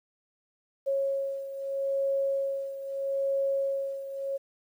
sine beating tone pair, 548 / 548.78 Hz, C#5 / C#5, -20 / -18 cents, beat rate 0.78 Hz, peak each -28 / -33 dBFS, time 0.86-4.38 s, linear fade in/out 20 ms, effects 10-bit

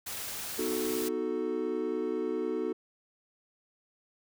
white noise, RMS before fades -38 dBFS, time 0.06-1.09 s, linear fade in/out 10 ms
triangle chord, B dominant seventh, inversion none, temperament equal, 246.9 / 311.1 / 370 / 440 Hz, B3 / D#4 / F#4 / A4, 0 / 0 / 0 / 0 cents, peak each -36 / -34 / -32 / -32 dBFS, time 0.58-2.73 s, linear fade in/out 10 ms
effects none

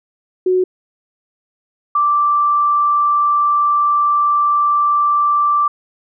sine tone pair in turn, 368.6 / 1172.3 Hz, F#4 / D6, -7 / -3 cents, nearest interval octave + minor sixth, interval 2004 cents, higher second, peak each -11 dBFS, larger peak neither, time 0.46-0.64 / 1.95-5.68 s, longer second, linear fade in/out 5 ms, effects none

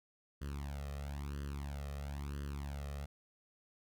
sawtooth tone with flanger, 70.9 Hz, C#2, 40 cents sharp, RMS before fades -42 dBFS, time 0.41-3.06 s, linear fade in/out 10 ms, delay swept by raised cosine 0.64 to 1.61 ms, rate 1 Hz, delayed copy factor +1, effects none

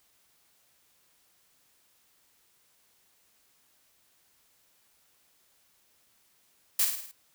blue noise with echo, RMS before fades -24 dBFS, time 6.79-6.85 s, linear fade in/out 5 ms, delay 53 ms, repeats 5, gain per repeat -5 dB, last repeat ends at 7.115 s, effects white hiss -67 dBFS RMS until 7.34 s

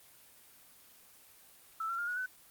sine tone with pitch steps, 1318.5 / 1363.4 / 1409.9 / 1457.9 / 1507.6 Hz, E6 / F6 / F6 / F#6 / F#6, 0 / -42 / +16 / -26 / +32 cents, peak -33 dBFS, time 1.8-2.26 s, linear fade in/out 5 ms, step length 92 ms, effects white hiss -59 dBFS RMS until 2.5 s + Opus 24 kbps

